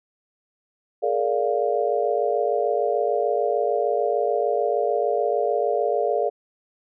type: chord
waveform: sine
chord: Bb dominant seventh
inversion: third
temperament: just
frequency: 419.5 / 466.2 / 582.7 / 699.2 Hz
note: Ab4 / Bb4 / D5 / F5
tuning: +17 / 0 / -14 / +2 cents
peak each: -25 dBFS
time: 1.02-6.3 s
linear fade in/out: 20 ms
effects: none